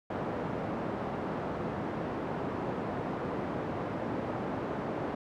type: band-pass noise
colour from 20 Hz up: pink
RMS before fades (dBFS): -35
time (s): 0.1-5.15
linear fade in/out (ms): 5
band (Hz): 160 to 970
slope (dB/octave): 12
effects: none